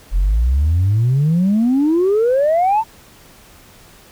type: exponential sweep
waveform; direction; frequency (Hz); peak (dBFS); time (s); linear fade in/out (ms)
sine; up; 41.2 to 920; -10; 0.11-2.84; 50
effects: tanh soft clip ceiling -9 dBFS + pink hiss -45 dBFS RMS until 4.11 s